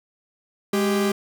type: tone pair together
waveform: 45% pulse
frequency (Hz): 206.8 / 392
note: G#3 / G4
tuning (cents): -7 / 0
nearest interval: major seventh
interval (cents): 1107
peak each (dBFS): -22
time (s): 0.73-1.12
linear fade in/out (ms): 5
effects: none

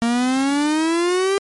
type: exponential sweep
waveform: 45% pulse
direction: up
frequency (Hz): 230 to 400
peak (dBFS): -16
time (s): 0.02-1.38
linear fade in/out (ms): 0
effects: MP3 48 kbps

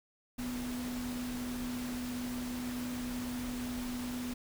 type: tone in noise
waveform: sine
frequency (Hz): 246.9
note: B3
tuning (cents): 0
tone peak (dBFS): -36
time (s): 0.38-4.34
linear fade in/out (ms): 10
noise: pink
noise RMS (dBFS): -44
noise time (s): 0.38-4.34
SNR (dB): +5
effects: none

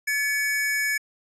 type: tone pair together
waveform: square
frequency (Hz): 1719.7 / 2250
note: A6 / C#7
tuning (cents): -40 / +25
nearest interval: perfect fourth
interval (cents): 465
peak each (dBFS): -26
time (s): 0.07-0.98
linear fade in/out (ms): 10
effects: resampled to 32000 Hz

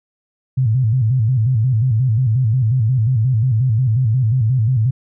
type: tone with vibrato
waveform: sine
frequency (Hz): 119.4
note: A#2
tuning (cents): +42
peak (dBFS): -12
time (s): 0.57-4.91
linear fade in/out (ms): 10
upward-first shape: square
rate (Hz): 5.6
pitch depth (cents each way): 150
effects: none

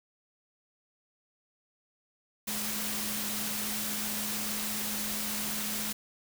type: tone in noise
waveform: sine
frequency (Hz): 211.5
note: G#3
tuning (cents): +32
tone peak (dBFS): -40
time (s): 2.47-5.93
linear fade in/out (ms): 10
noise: white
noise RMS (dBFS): -34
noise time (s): 2.47-5.93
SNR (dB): -9
effects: none

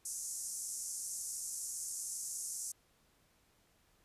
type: band-pass noise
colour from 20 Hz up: pink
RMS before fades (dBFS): -42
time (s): 0.05-2.72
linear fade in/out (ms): 5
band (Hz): 6000 to 11000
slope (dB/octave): 48
effects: pink hiss -71 dBFS RMS until 4.04 s + resampled to 32000 Hz

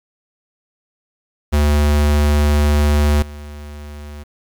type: tone with level steps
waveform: square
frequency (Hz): 73.8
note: D2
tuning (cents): +9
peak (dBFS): -12 / -30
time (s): 1.52-4.24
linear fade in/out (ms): 20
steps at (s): 3.22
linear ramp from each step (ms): 2
effects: 8-bit

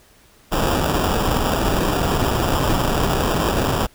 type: noise with sample-and-hold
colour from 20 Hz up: pink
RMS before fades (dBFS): -19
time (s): 0.51-3.87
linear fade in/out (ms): 20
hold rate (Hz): 2100
effects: pink hiss -52 dBFS RMS until 3.94 s

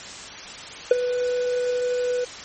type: tone with ADSR envelope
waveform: triangle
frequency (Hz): 493.9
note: B4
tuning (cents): 0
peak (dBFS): -6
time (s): 0.91-2.25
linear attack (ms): 4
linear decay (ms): 18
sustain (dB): -13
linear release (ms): 13
effects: white hiss -37 dBFS RMS until 2.44 s + MP3 32 kbps

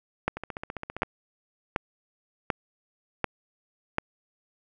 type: two click trains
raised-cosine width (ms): 0.5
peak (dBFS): -9 / -19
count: 6 / 11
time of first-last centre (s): 0.28-3.984 / 0.37-1.032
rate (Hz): 1.35 / 15.1
effects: none

